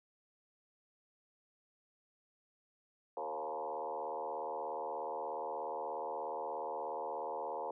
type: tone with frequency modulation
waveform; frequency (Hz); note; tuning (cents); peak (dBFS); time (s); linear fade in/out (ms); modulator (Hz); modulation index
sine; 698.5; F5; 0; -37; 3.17-7.71; 2; 76.8; 3.6
effects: none